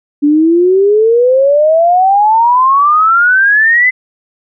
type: exponential sweep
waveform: sine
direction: up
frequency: 286.2 to 2050 Hz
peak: -5 dBFS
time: 0.22-3.91 s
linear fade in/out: 20 ms
effects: none